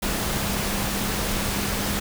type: tone in noise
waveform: sine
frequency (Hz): 200.9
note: G3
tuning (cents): +43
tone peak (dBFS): -31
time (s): 0.02-2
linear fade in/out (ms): 10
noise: pink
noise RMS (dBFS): -26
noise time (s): 0.02-2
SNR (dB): -8
effects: none